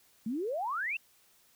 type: exponential sweep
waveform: sine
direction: up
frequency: 207.7 to 2788 Hz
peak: -31 dBFS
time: 0.26-0.97 s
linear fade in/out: 5 ms
effects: white hiss -65 dBFS RMS until 1.55 s